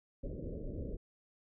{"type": "low-pass noise", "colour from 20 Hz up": "pink", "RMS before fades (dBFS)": -41, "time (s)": [0.23, 0.97], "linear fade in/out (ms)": 10, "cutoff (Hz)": 590, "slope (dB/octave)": 96, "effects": []}